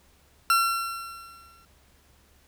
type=tone with exponential decay; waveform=40% pulse; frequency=1360 Hz; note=F6; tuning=46 cents flat; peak=-16 dBFS; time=0.5-1.65 s; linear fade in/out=1 ms; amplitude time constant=250 ms; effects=added 70 Hz sine -61 dBFS peak until 2.47 s + pink hiss -61 dBFS RMS until 2.47 s